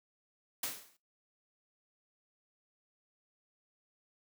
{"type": "noise with exponential decay", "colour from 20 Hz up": "white", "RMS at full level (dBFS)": -33, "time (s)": [0.63, 0.97], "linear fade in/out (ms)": 5, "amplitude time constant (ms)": 73, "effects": ["noise-tail reverb RT60 0.2 s tail -18 dB re dry", "high-pass 150 Hz 12 dB/octave"]}